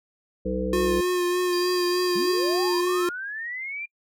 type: harmonic tone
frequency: 63.1 Hz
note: B1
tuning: 38 cents sharp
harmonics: 1 / 3 / 5 / 7 / 8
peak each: -32 / -29 / -32 / -31 / -29 dBFS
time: 0.45-1.01 s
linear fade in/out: 10 ms
type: tone with vibrato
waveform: square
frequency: 357.5 Hz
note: F4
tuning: 41 cents sharp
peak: -22 dBFS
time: 0.73-3.09 s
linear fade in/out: 2 ms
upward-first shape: sine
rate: 3.3 Hz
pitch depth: 23 cents each way
type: tone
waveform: triangle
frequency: 4750 Hz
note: D8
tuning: 19 cents sharp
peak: -30 dBFS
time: 1.53-2.8 s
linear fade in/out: 0 ms
type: linear sweep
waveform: sine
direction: up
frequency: 171.1 to 2400 Hz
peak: -30 dBFS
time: 2.15-3.86 s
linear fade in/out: 10 ms
effects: noise-tail reverb RT60 0.1 s tail -26 dB re dry